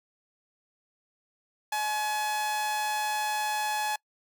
sawtooth tone with amplitude modulation, 848 Hz, G#5, 36 cents sharp, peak -22 dBFS, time 1.72-3.96 s, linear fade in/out 5 ms, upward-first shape sine, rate 235 Hz, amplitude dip 35%, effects noise-tail reverb RT60 0.1 s tail -26 dB re dry

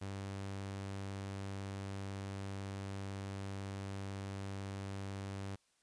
sawtooth tone, 98 Hz, G2, in tune, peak -37 dBFS, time 0.01-5.56 s, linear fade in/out 10 ms, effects white hiss -75 dBFS RMS until 5.82 s + resampled to 22050 Hz

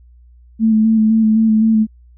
sine tone with vibrato, 220 Hz, A3, in tune, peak -9 dBFS, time 0.59-1.87 s, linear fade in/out 50 ms, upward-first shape square, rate 3.9 Hz, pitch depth 20 cents each way, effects added 60 Hz sine -42 dBFS peak until 2.17 s

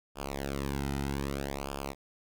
sawtooth tone with flanger, 69.3 Hz, C#2, in tune, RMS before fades -35 dBFS, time 0.15-1.95 s, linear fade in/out 50 ms, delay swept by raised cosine 0.5 to 1.8 ms, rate 0.63 Hz, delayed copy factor -0.9, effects none

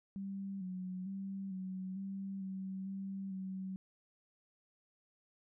sine tone with pitch steps, 195.8 / 184.3 / 194.6 / 187.3 / 194.8 / 190.6 / 194.3 / 189.4 Hz, G3 / F#3 / G3 / F#3 / G3 / G3 / G3 / F#3, -2 / -7 / -12 / +21 / -11 / -48 / -15 / +41 cents, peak -39 dBFS, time 0.16-3.76 s, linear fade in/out 0 ms, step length 450 ms, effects none

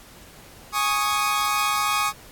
sawtooth chord, Ab suspended fourth, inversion none, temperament equal, 830.6 / 1108.7 / 1244.5 Hz, Ab5 / Db6 / Eb6, 0 / 0 / 0 cents, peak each -24 / -21 / -20 dBFS, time 0.72-2.13 s, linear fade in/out 50 ms, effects pink hiss -47 dBFS RMS until 2.31 s + AAC 64 kbps

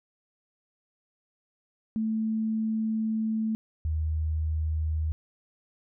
sine tone pair in turn, 220.2 / 78.39 Hz, A3 / D#2, +2 / +13 cents, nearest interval octave + tritone, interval 1789 cents, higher first, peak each -25 dBFS, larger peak neither, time 1.96-3.55 / 3.85-5.12 s, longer first, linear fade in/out 0 ms, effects none

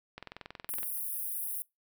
click train, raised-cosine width 0.3 ms, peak -26 dBFS, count 15, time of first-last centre 0.18-0.831 s, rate 21.5 Hz
white high-pass noise, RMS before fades -36 dBFS, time 0.69-1.62 s, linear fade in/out 0 ms, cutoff 9400 Hz, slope 96 dB/octave
effects noise-tail reverb RT60 0.2 s tail -24 dB re dry

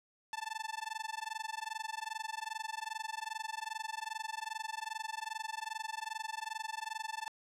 sawtooth tone with amplitude modulation, 880 Hz, A5, in tune, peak -31 dBFS, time 0.33-7.28 s, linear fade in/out 0 ms, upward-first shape sine, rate 22.5 Hz, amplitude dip 100%, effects low-pass 9000 Hz 12 dB/octave

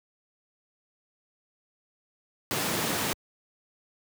pink high-pass noise, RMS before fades -29 dBFS, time 2.51-3.13 s, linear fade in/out 0 ms, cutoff 130 Hz, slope 12 dB/octave, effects high-pass 80 Hz 12 dB/octave

